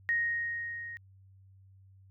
sine tone with level ramp, 1869 Hz, A#6, 4 cents sharp, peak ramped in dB -25 to -40 dBFS, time 0.09-0.97 s, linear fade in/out 0 ms, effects added 96 Hz sine -55 dBFS peak until 2.1 s

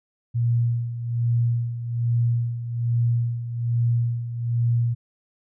sine tone with tremolo, 118.3 Hz, A#2, 26 cents sharp, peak -17 dBFS, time 0.34-4.95 s, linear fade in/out 20 ms, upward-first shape sine, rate 1.2 Hz, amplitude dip 70%, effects none

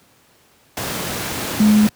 sine tone in noise, 211.9 Hz, G#3, 35 cents sharp, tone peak -9 dBFS, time 1.6-1.87 s, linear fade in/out 2 ms, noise pink, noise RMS -24 dBFS, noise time 0.77-1.89 s, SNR +12 dB, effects pink hiss -54 dBFS RMS until 1.95 s + high-pass 100 Hz 12 dB/octave

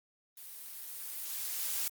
blue noise with level ramp, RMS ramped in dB -49 to -33 dBFS, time 0.37-1.88 s, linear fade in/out 2 ms, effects Opus 32 kbps

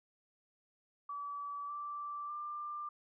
sine tone with pitch steps, 1149 / 1169.1 / 1189.5 Hz, D6 / D6 / D6, -38 / -8 / +22 cents, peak -39 dBFS, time 1.09-2.89 s, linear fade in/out 5 ms, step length 600 ms, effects none

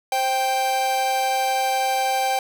45% pulse tone pair together, 526.7 / 784 Hz, C5 / G5, +11 / 0 cents, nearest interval perfect fifth, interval 689 cents, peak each -28 / -20 dBFS, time 0.12-2.39 s, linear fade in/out 2 ms, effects none

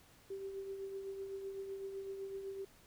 sine tone with tremolo, 390 Hz, G4, 9 cents flat, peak -39 dBFS, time 0.3-2.65 s, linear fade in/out 5 ms, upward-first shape triangle, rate 7.9 Hz, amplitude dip 50%, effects pink hiss -64 dBFS RMS until 2.86 s

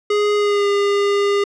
square tone with pitch glide, 415.3 to 404.2 Hz, G#4 to G#4, 0 to -47 cents, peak -15 dBFS, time 0.1-1.44 s, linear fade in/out 5 ms, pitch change -47 cents, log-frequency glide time 0.36-0.67 s, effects low-pass 5000 Hz 12 dB/octave

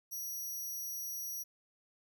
10% pulse tone, 5790 Hz, F#8, 38 cents flat, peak -33 dBFS, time 0.11-1.44 s, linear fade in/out 20 ms, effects none

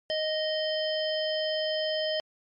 harmonic tone with a mistuned harmonic, 622.3 Hz, D#5, in tune, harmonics 1 / 3 / 5 / 7 / 8, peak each -28 / -38 / -33 / -45 / -36 dBFS, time 0.1-2.2 s, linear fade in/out 0 ms, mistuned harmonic 8, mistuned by +41 cents, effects MP3 48 kbps

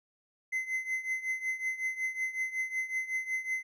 triangle tone with tremolo, 2053 Hz, C7, 33 cents flat, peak -26 dBFS, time 0.52-3.63 s, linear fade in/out 10 ms, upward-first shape triangle, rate 5.4 Hz, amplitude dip 85%, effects none

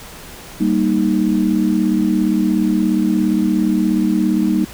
sine chord, Eb major, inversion first, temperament equal, 196 / 233.1 / 311.1 Hz, G3 / Bb3 / Eb4, 0 / 0 / 0 cents, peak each -17 / -18 / -17 dBFS, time 0.6-4.65 s, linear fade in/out 10 ms, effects pink hiss -36 dBFS RMS until 4.73 s

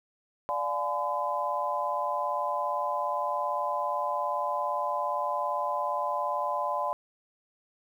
sine chord, D diminished seventh, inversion none, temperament just, 587.3 / 704.8 / 845.8 / 1014.9 Hz, D5 / F5 / Ab5 / Cb6, 0 / +16 / +31 / +47 cents, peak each -33 / -35 / -34 / -30 dBFS, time 0.49-6.93 s, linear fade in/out 0 ms, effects 10-bit

